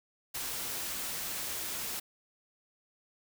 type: noise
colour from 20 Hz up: white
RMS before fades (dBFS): -37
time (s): 0.34-2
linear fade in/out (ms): 10
effects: none